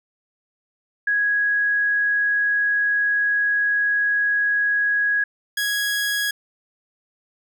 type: tone pair in turn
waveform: sine / sawtooth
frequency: 1661.2 / 1661.2 Hz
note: G#6 / G#6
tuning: 0 / 0 cents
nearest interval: unison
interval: 0 cents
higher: neither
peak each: -17 dBFS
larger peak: neither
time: 1.07-5.24 / 5.57-6.31 s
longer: first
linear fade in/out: 5 ms
effects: none